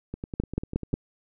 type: two click trains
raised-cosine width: 3 ms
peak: -12 / -20 dBFS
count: 4 / 9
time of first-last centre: 0.4-0.94 / 0.14-0.932 s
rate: 5.56 / 10.1 Hz
effects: none